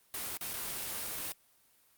white noise with dropouts, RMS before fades -38 dBFS, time 0.14-1.32 s, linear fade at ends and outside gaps 0 ms, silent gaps 0.37-0.411 / 0.534-0.538 s, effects white hiss -67 dBFS RMS until 1.97 s + Opus 32 kbps

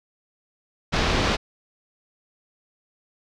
pink low-pass noise, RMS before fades -22 dBFS, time 0.92-1.37 s, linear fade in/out 20 ms, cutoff 5100 Hz, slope 24 dB/octave, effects none

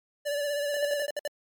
square tone with vibrato, 579 Hz, D5, 25 cents flat, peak -28 dBFS, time 0.25-1.07 s, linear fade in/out 20 ms, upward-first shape sine, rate 16 Hz, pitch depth 33 cents each way
square tone bursts, 587.3 Hz, D5, in tune, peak -29 dBFS, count 7, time 0.74-1.277 s, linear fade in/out 2 ms, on 27 ms, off 58 ms
effects MP3 96 kbps

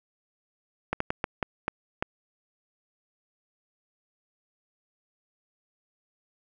slowing click train, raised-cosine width 0.5 ms, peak -11 dBFS, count 7, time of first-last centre 0.93-2.025 s, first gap 74 ms, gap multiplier 1.36, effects none

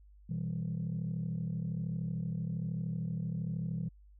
sine chord, E minor, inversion second, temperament just, 123.61 / 164.81 / 197.78 Hz, B2 / E3 / G3, +2 / 0 / +16 cents, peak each -37 / -34 / -40 dBFS, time 0.29-3.89 s, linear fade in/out 10 ms, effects tanh soft clip ceiling -28 dBFS + added 50 Hz sine -55 dBFS peak until 4.19 s

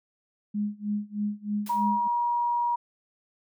sine tone with tremolo, 207.7 Hz, G#3, in tune, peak -24 dBFS, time 0.54-2.08 s, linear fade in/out 10 ms, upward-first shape sine, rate 3.2 Hz, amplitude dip 95%
white noise with exponential decay, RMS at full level -40 dBFS, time 1.66-1.97 s, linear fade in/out 5 ms, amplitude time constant 67 ms
sine tone, 955 Hz, A#5, 42 cents sharp, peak -23 dBFS, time 1.69-2.76 s, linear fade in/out 10 ms
effects none

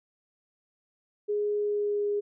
sine tone with pitch glide, 415.3 to 411 Hz, G#4 to G#4, 0 to -18 cents, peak -25 dBFS, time 1.28-2.21 s, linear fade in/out 20 ms, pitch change -18 cents, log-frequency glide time 1.58-2.07 s, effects none

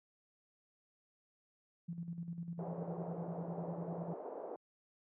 sine tone with tremolo, 170 Hz, F3, 46 cents flat, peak -38 dBFS, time 1.88-4.14 s, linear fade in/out 10 ms, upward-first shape square, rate 10 Hz, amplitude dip 60%
pink band-pass noise, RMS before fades -46 dBFS, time 2.59-4.56 s, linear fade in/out 2 ms, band 390 to 730 Hz, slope 24 dB/octave
effects high-pass 100 Hz 12 dB/octave

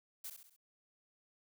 blue noise with echo, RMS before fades -45 dBFS, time 0.24-0.3 s, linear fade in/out 5 ms, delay 66 ms, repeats 4, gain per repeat -6 dB, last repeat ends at 0.564 s, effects none

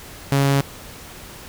sawtooth tone, 138.8 Hz, C#3, 3 cents sharp, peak -11 dBFS, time 0.32-0.61 s, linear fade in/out 0 ms, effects pink hiss -39 dBFS RMS until 1.48 s

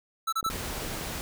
square tone bursts, 1318.5 Hz, E6, in tune, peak -26 dBFS, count 3, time 0.27-0.496 s, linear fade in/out 10 ms, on 56 ms, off 29 ms
clicks, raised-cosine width 2 ms, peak -27 dBFS, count 11, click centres 0.429 / 0.464 / 0.501 / 0.558 / 0.609 / 0.703 / 0.822 / 0.864 / 0.898 / 0.945 / 1.011 s
pink noise, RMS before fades -35 dBFS, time 0.5-1.21 s, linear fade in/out 0 ms
effects none

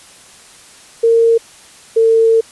sine tone pair in turn, 459 / 451.6 Hz, A#4 / A4, -27 / +45 cents, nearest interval unison, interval 28 cents, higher first, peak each -7 dBFS, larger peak neither, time 1.03-1.38 / 1.96-2.41 s, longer second, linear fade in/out 10 ms, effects white hiss -41 dBFS RMS until 2.51 s + resampled to 24000 Hz

